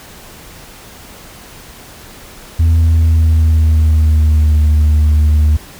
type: tone with pitch glide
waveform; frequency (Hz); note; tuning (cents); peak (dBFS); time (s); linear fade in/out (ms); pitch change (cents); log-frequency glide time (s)
sine; 81.9 to 75.98; E2 to D#2; -11 to -41; -4; 2.59-5.57; 10; -130; 2.8-4.63
effects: tanh soft clip ceiling -6 dBFS + pink hiss -36 dBFS RMS until 5.79 s